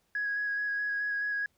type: tone with vibrato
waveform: sine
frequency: 1662 Hz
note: G#6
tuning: 1 cent sharp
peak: -28 dBFS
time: 0.15-1.46 s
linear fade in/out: 2 ms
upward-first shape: square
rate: 4.7 Hz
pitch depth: 11 cents each way
effects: tanh soft clip ceiling -24 dBFS + pink hiss -73 dBFS RMS until 1.57 s